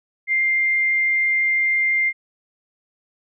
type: tone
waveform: sine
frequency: 2102 Hz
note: C7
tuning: 7 cents sharp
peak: -16 dBFS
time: 0.27-2.13 s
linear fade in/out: 50 ms
effects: none